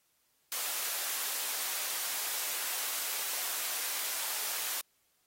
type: high-pass noise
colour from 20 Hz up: white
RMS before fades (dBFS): -35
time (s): 0.52-4.81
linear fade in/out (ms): 0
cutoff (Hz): 600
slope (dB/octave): 12
effects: white hiss -73 dBFS RMS until 5.26 s + AAC 48 kbps